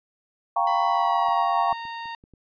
sine chord, G half-diminished seventh, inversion third, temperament equal, 698.5 / 784 / 932.3 / 1108.7 Hz, F5 / G5 / Bb5 / Db6, 0 / 0 / 0 / 0 cents, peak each -25 dBFS, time 0.56-1.73 s, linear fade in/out 5 ms
sawtooth tone with pitch glide, 996 to 923.9 Hz, B5 to A#5, +14 to -16 cents, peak -28 dBFS, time 0.67-2.15 s, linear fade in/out 2 ms, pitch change -130 cents, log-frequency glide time 0.86-1.58 s
clicks, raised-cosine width 3 ms, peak -38 / -31 / -37 / -40 / -37 / -37 dBFS, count 6, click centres 1.286 / 1.727 / 1.853 / 2.057 / 2.239 / 2.337 s
effects resampled to 11025 Hz

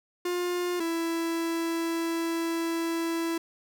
45% pulse tone pair in turn, 354.8 / 331.9 Hz, F4 / E4, +27 / +12 cents, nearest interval minor second, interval 115 cents, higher first, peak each -27 dBFS, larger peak neither, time 0.25-0.8 / 0.8-3.38 s, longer second, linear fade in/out 5 ms, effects none

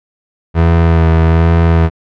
30% pulse tone with vibrato, 82.41 Hz, E2, in tune, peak -4 dBFS, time 0.54-1.9 s, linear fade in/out 50 ms, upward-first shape sine, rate 1.2 Hz, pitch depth 23 cents each way, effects low-pass 2000 Hz 12 dB/octave

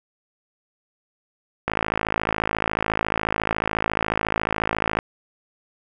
click train, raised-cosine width 0.5 ms, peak -6 dBFS, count 180, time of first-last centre 1.68-4.989 s, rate 54.1 Hz, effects none

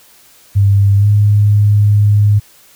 sine tone with pitch glide, 99.8 to 103.56 Hz, G2 to G#2, +32 to -4 cents, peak -6 dBFS, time 0.55-2.4 s, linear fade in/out 20 ms, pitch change +64 cents, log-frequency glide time 0.97-1.07 s, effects white hiss -45 dBFS RMS until 2.75 s

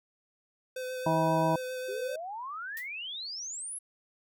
square tone with vibrato, 510 Hz, C5, 44 cents flat, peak -35 dBFS, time 0.76-2.16 s, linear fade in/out 5 ms, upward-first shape sine, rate 7.5 Hz, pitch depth 14 cents each way
harmonic tone, 161.2 Hz, E3, 38 cents flat, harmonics 1 / 2 / 4 / 5 / 6, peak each -30 / -32 / -29 / -35 / -29 dBFS, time 1.06-1.56 s, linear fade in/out 5 ms
sine exponential sweep, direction up, 377.3 to 11175 Hz, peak -36 dBFS, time 1.88-3.79 s, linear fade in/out 10 ms
blue noise with exponential decay, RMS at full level -40 dBFS, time 2.77-2.9 s, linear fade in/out 1 ms, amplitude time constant 27 ms
effects none

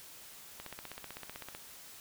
click train, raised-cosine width 0.3 ms, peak -27 dBFS, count 16, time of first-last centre 0.6-1.549 s, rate 15.8 Hz, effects white hiss -52 dBFS RMS until 2 s

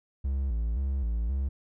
triangle tone with vibrato, 61.74 Hz, B1, in tune, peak -24 dBFS, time 0.24-1.49 s, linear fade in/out 10 ms, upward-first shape square, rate 1.9 Hz, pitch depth 160 cents each way, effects none

